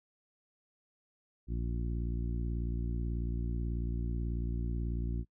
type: harmonic tone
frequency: 58.27 Hz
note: A#1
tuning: in tune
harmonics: 1 / 2 / 3 / 4 / 5 / 6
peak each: -33 / -39 / -43 / -45 / -47 / -49 dBFS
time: 1.47-5.25 s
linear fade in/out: 50 ms
effects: noise-tail reverb RT60 0.1 s tail -26 dB re dry

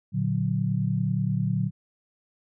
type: chord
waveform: sine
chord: Bb augmented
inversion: none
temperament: equal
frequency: 116.54 / 146.83 / 185 Hz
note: Bb2 / D3 / F#3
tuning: 0 / 0 / 0 cents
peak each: -27 dBFS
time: 0.12-1.71 s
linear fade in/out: 50 ms
effects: none

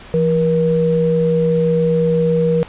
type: tone pair together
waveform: sine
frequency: 168.2 / 477 Hz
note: E3 / A#4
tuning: +35 / +40 cents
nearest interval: octave + tritone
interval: 1805 cents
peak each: -16 / -14 dBFS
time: 0.14-2.63 s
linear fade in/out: 0 ms
effects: pink hiss -38 dBFS RMS until 2.68 s + resampled to 8000 Hz

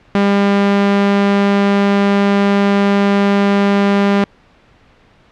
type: tone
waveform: sawtooth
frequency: 200.3 Hz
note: G3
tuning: 38 cents sharp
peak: -6 dBFS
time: 0.15-4.24 s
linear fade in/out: 0 ms
effects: pink hiss -49 dBFS RMS until 5.31 s + low-pass 3000 Hz 12 dB/octave

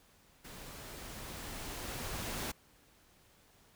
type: noise with level ramp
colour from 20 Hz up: pink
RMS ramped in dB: -50 to -38 dBFS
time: 0.44-2.52 s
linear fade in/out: 10 ms
effects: pink hiss -65 dBFS RMS until 3.75 s

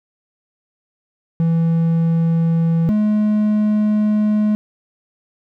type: tone pair in turn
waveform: triangle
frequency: 165.4 / 211.7 Hz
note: E3 / G#3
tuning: +6 / +33 cents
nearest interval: major third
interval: 427 cents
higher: second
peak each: -11 dBFS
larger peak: neither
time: 1.4-2.89 / 2.89-4.55 s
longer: second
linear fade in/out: 0 ms
effects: none

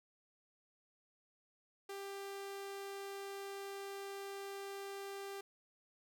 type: tone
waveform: sawtooth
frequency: 395.4 Hz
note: G4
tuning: 15 cents sharp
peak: -40 dBFS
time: 1.89-5.41 s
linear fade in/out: 5 ms
effects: none

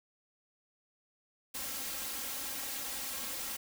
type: noise with comb filter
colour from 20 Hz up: white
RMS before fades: -39 dBFS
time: 1.54-3.57 s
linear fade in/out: 10 ms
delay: 3.7 ms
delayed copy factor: +1
effects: none

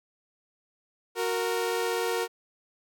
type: tone pair together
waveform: sawtooth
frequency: 367.7 / 464 Hz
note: F#4 / A#4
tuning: -11 / -8 cents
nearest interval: major third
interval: 403 cents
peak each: -27 / -24 dBFS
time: 1.15-2.28 s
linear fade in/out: 50 ms
effects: none

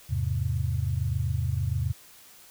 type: chord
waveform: sine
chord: E augmented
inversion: none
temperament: equal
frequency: 82.41 / 103.83 / 130.81 Hz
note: E2 / G#2 / B#2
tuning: 0 / 0 / 0 cents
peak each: -29 dBFS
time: 0.09-1.93 s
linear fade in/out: 20 ms
effects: white hiss -52 dBFS RMS until 2.5 s

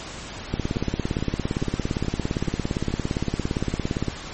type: two click trains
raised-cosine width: 3 ms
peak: -17 / -10 dBFS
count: 6 / 63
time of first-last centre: 0.76-2.906 / 0.54-4.083 s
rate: 2.33 / 17.5 Hz
effects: pink hiss -36 dBFS RMS until 4.33 s + MP3 32 kbps

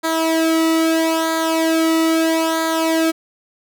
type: tone with flanger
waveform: sawtooth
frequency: 324.2 Hz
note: E4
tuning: 29 cents flat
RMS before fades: -17 dBFS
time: 0.03-3.12 s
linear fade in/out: 20 ms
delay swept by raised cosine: 0.36 to 1.24 ms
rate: 0.77 Hz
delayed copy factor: -0.75
effects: none

